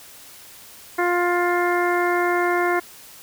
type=harmonic tone; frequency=352.1 Hz; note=F4; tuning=14 cents sharp; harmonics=1 / 2 / 3 / 4 / 5 / 6; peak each=-21 / -24 / -26 / -27 / -28 / -29 dBFS; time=0.98-2.8 s; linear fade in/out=10 ms; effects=white hiss -44 dBFS RMS until 3.22 s